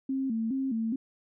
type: tone with vibrato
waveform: sine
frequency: 245.1 Hz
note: B3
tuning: 13 cents flat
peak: -27 dBFS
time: 0.09-0.96 s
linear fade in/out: 5 ms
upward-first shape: square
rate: 2.4 Hz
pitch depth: 150 cents each way
effects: none